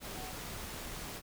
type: tone in noise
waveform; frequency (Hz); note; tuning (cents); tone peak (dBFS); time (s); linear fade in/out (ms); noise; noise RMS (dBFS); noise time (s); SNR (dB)
sine; 745; F#5; +12; -47; 0.13-0.34; 50; pink; -43; 0-1.22; -7
effects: none